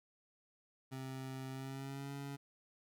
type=tone with pitch glide; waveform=25% pulse; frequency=132.1 to 139.96 Hz; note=C3 to C#3; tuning=+17 to +17 cents; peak=-39 dBFS; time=0.91-2.37 s; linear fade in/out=20 ms; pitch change=+100 cents; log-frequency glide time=1.51-2.13 s; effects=none